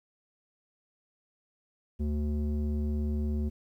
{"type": "tone with low-pass filter", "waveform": "square", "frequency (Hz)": 74.3, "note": "D2", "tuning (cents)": 21, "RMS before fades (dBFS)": -30, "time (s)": [1.99, 3.5], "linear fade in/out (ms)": 20, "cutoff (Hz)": 290, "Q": 1.9, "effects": ["11-bit"]}